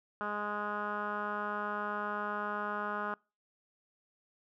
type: tone with low-pass filter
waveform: 10% pulse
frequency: 207.7 Hz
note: G#3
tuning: in tune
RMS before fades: -36 dBFS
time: 0.21-3.14 s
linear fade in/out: 0 ms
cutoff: 1400 Hz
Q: 4.4
effects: noise-tail reverb RT60 0.3 s tail -26 dB re dry